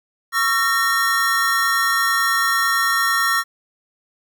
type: tone cluster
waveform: square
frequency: 1114 / 1352 / 1847 Hz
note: C#6 / E6 / A#6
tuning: +8 / +43 / -16 cents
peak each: -24 / -21 / -20 dBFS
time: 0.32-3.44 s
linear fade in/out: 50 ms
effects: 9-bit